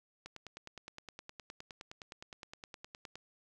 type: click train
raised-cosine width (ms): 0.2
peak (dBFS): -29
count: 29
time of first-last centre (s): 0.26-3.156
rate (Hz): 9.67
effects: none